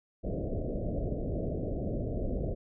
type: low-pass noise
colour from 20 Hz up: pink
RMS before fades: -33 dBFS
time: 0.23-2.55 s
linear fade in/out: 20 ms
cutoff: 670 Hz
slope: 96 dB/octave
effects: none